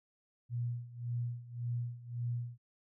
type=tone with tremolo; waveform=sine; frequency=120 Hz; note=B2; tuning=49 cents flat; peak=-32 dBFS; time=0.49-2.58 s; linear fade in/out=50 ms; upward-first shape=sine; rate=1.8 Hz; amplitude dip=85%; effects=none